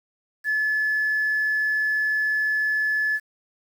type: tone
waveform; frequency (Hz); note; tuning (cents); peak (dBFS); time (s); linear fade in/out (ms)
sine; 1723; A6; -37; -19; 0.44-3.2; 50
effects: tanh soft clip ceiling -16 dBFS + 8-bit